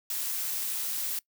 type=noise; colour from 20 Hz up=blue; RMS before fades=-32 dBFS; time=0.1-1.19 s; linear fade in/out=2 ms; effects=noise-tail reverb RT60 0.1 s tail -22 dB re dry